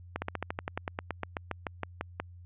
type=slowing click train; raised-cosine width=0.5 ms; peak=-17 dBFS; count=19; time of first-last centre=0.16-2.2 s; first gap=60 ms; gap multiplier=1.07; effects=added 88 Hz sine -47 dBFS peak until 2.45 s + resampled to 8000 Hz